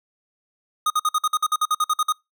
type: tone bursts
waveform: square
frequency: 1240 Hz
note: D#6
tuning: 6 cents flat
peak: -18 dBFS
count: 14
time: 0.86-2.124 s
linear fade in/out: 5 ms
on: 42 ms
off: 52 ms
effects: noise-tail reverb RT60 0.2 s tail -25 dB re dry